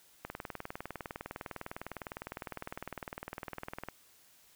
click train, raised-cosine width 0.5 ms, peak -24 dBFS, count 73, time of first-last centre 0.25-3.886 s, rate 19.8 Hz, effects white hiss -63 dBFS RMS until 4.55 s

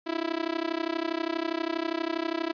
sawtooth tone with amplitude modulation, 330 Hz, E4, 2 cents sharp, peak -20 dBFS, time 0.06-2.53 s, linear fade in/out 20 ms, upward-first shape sine, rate 32.4 Hz, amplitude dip 95%, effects resampled to 11025 Hz

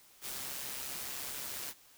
white noise with amplitude modulation, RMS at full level -39 dBFS, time 0.21-1.74 s, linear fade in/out 50 ms, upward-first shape sine, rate 134 Hz, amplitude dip 45%, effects white hiss -61 dBFS RMS until 1.97 s

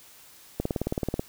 click train, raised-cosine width 2 ms, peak -13 dBFS, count 12, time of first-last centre 0.6-1.195 s, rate 18.5 Hz, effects white hiss -52 dBFS RMS until 1.28 s

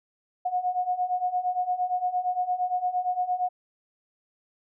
sine beating tone pair, 721 / 729.7 Hz, F#5 / F#5, -45 / -24 cents, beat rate 8.7 Hz, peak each -29 / -26 dBFS, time 0.45-3.49 s, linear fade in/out 10 ms, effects none

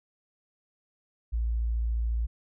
sine tone, 57.1 Hz, A#1, 35 cents flat, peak -25 dBFS, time 1.32-2.27 s, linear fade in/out 20 ms, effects none

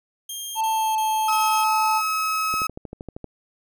15% pulse tone bursts, 3209 Hz, G7, 40 cents sharp, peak -23 dBFS, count 4, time 0.29-1.642 s, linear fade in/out 5 ms, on 320 ms, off 24 ms
triangle tone with pitch glide, 885 to 872.3 Hz, A5 to A5, +10 to -15 cents, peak -18 dBFS, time 0.55-2.02 s, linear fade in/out 50 ms, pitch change -25 cents, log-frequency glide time 0.7-1 s
35% pulse tone, 1282 Hz, E6, 49 cents flat, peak -20 dBFS, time 1.28-2.67 s, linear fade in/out 5 ms
click train, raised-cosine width 2 ms, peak -21 dBFS, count 10, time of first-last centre 2.54-3.243 s, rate 12.8 Hz
effects none

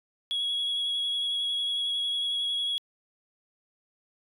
triangle tone with vibrato, 3336 Hz, G#7, 7 cents sharp, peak -24 dBFS, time 0.31-2.78 s, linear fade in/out 0 ms, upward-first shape triangle, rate 11 Hz, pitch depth 18 cents each way, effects tanh soft clip ceiling -22 dBFS

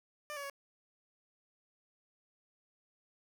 15% pulse tone with pitch steps, 596 / 566 / 558 Hz, D5 / C#5 / C#5, +25 / +36 / +11 cents, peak -34 dBFS, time 0.3-0.498 s, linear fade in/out 0 ms, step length 66 ms, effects none

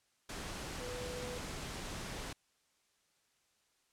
sine tone in noise, 494.9 Hz, B4, 4 cents sharp, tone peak -43 dBFS, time 0.8-1.38 s, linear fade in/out 5 ms, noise pink, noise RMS -43 dBFS, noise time 0.29-2.33 s, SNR -3 dB, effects white hiss -75 dBFS RMS until 3.92 s + low-pass 9000 Hz 12 dB/octave

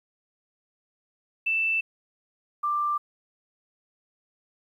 sine tone pair in turn, 2655 / 1182.7 Hz, E7 / D6, +12 / +12 cents, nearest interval octave + major second, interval 1400 cents, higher first, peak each -22 / -23 dBFS, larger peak first, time 1.46-1.81 / 2.63-2.98 s, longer neither, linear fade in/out 10 ms, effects 10-bit

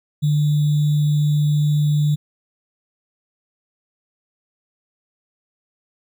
sine tone with sample-and-hold, 148.8 Hz, D3, 23 cents sharp, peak -14 dBFS, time 0.22-2.16 s, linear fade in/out 20 ms, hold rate 3675 Hz, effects none

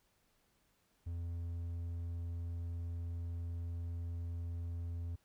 triangle tone, 85.1 Hz, F2, 44 cents flat, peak -36 dBFS, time 1.06-5.16 s, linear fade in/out 10 ms, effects pink hiss -75 dBFS RMS until 5.24 s

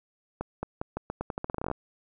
accelerating click train, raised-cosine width 1 ms, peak -17 dBFS, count 18, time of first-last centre 0.41-1.714 s, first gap 220 ms, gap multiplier 0.84, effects none

